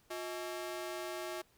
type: ring-modulated tone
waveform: sawtooth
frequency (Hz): 495.4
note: B4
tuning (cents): +5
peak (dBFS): -32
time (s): 0.1-1.42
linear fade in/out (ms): 10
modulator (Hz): 139
effects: pink hiss -69 dBFS RMS until 1.57 s